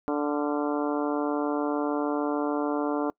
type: harmonic tone with a mistuned harmonic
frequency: 146.83 Hz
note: D3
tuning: in tune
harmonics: 2 / 3 / 4 / 5 / 6 / 7 / 8 / 9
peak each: -27 / -31 / -33 / -35 / -37 / -38 / -39 / -40 dBFS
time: 0.08-3.1 s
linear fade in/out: 0 ms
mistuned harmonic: 9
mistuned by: +70 cents
effects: noise-tail reverb RT60 0.1 s tail -25 dB re dry